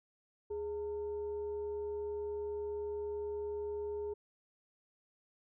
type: tone with frequency modulation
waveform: sine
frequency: 415.3 Hz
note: G#4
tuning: in tune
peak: -36 dBFS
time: 0.5-4.14 s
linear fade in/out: 10 ms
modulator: 489 Hz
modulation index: 0.3
effects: none